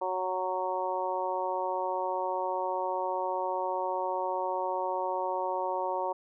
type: harmonic tone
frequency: 185 Hz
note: F#3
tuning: in tune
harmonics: 2 / 3 / 4 / 5 / 6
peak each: -37 / -34 / -36 / -32 / -40 dBFS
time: 0.01-6.13 s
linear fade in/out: 10 ms
effects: none